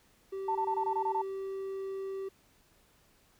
triangle tone, 387.2 Hz, G4, 21 cents flat, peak -33 dBFS, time 0.32-2.29 s, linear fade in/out 10 ms
sine tone bursts, 891 Hz, A5, 22 cents sharp, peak -28 dBFS, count 8, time 0.48-1.218 s, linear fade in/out 5 ms, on 73 ms, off 22 ms
effects pink hiss -66 dBFS RMS until 3.39 s

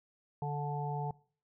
harmonic tone, 145.8 Hz, D3, 12 cents flat, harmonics 1 / 3 / 5 / 6, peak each -35 / -43 / -41 / -40 dBFS, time 0.42-1.11 s, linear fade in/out 2 ms, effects noise-tail reverb RT60 0.5 s tail -23 dB re dry

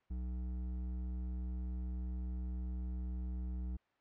sine tone with hard clipping, 61.8 Hz, B1, 2 cents sharp, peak -39 dBFS, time 0.1-3.77 s, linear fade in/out 10 ms, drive 9 dB, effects white hiss -75 dBFS RMS until 4 s + low-pass 2000 Hz 12 dB/octave

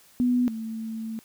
sine tone pair in turn, 246.9 / 222.9 Hz, B3 / A3, 0 / +23 cents, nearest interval major second, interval 177 cents, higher first, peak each -19 / -30 dBFS, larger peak first, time 0.2-0.48 / 0.48-1.19 s, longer second, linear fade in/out 0 ms, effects white hiss -56 dBFS RMS until 1.24 s

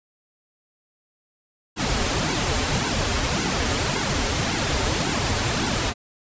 pink noise with flanger, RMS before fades -23 dBFS, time 1.76-5.94 s, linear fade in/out 50 ms, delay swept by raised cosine 1.6 to 6.2 ms, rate 1.8 Hz, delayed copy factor -0.85, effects resampled to 16000 Hz

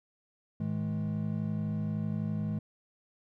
triangle tone cluster, 107.8 / 160.3 / 211.5 Hz, A2 / E3 / G#3, -35 / -48 / +32 cents, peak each -34 / -32 / -32 dBFS, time 0.6-2.59 s, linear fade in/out 5 ms, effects none

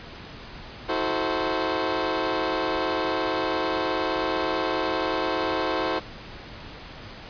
20% pulse chord, F# half-diminished seventh, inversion third, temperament equal with one note detuned, 321.2 / 370 / 440 / 523.3 Hz, E4 / F#4 / A4 / C5, -45 / 0 / 0 / 0 cents, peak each -24 / -25 / -26 / -24 dBFS, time 0.88-6 s, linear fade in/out 20 ms, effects pink hiss -41 dBFS RMS until 7.29 s + resampled to 11025 Hz

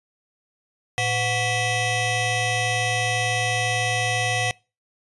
20% pulse ring-modulated tone, 618 Hz, D#5, 12 cents flat, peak -13 dBFS, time 0.98-4.51 s, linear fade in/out 0 ms, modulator 1350 Hz, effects noise-tail reverb RT60 0.3 s tail -24 dB re dry + resampled to 24000 Hz

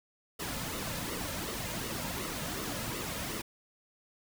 pink noise with flanger, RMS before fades -37 dBFS, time 0.39-3.42 s, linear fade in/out 10 ms, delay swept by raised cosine 1.2 to 2.7 ms, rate 2.7 Hz, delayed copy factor -0.6, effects none

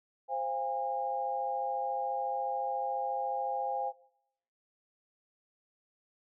sine chord, F minor, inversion second, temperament equal with one note detuned, 523.3 / 698.5 / 812.6 Hz, C5 / F5 / Ab5, 0 / 0 / -38 cents, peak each -37 / -38 / -32 dBFS, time 0.28-3.93 s, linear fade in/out 50 ms, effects noise-tail reverb RT60 0.8 s tail -21 dB re dry

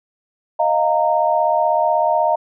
sine chord, Eb suspended second, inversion none, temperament equal with one note detuned, 622.3 / 698.5 / 922.7 Hz, Eb5 / F5 / Bb5, 0 / 0 / -18 cents, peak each -18 dBFS, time 0.59-2.36 s, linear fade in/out 10 ms, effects none

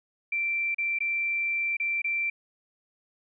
sine tone with dropouts, 2349 Hz, D7, in tune, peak -25 dBFS, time 0.32-2.3 s, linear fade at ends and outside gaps 5 ms, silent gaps 0.746-0.783 / 0.988-1.004 / 1.769-1.799 / 2.019-2.043 s, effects none

